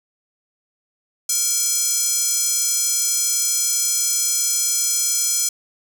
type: tone with high-pass filter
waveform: square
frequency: 466.2 Hz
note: A#4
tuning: in tune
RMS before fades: -20 dBFS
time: 1.29-5.49 s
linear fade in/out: 5 ms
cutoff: 6700 Hz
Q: 2.6
effects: none